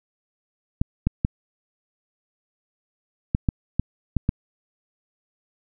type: clicks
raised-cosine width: 5 ms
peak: -7 dBFS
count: 8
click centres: 0.815 / 1.07 / 1.249 / 3.349 / 3.488 / 3.796 / 4.167 / 4.291 s
effects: none